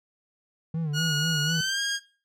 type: tone with vibrato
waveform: triangle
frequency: 155.56 Hz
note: D#3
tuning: in tune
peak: -24 dBFS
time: 0.74-1.61 s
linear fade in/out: 5 ms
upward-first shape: sine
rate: 4.1 Hz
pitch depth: 110 cents each way
type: tone with pitch glide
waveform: 15% pulse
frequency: 1446 to 1623.1 Hz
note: F#6 to G#6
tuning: -40 to -40 cents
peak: -19 dBFS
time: 0.93-2 s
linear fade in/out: 50 ms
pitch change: +200 cents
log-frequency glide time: 1.46-1.8 s
effects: noise-tail reverb RT60 0.4 s tail -20 dB re dry + low-pass 10000 Hz 12 dB/octave